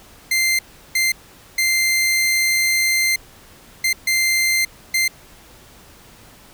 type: tone bursts at uneven times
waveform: sawtooth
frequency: 2087 Hz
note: C7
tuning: 5 cents flat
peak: -12 dBFS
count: 6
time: 0.31-0.59 / 0.95-1.12 / 1.58-3.16 / 3.84-3.93 / 4.07-4.65 / 4.94-5.08 s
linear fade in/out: 5 ms
effects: pink hiss -46 dBFS RMS until 6.53 s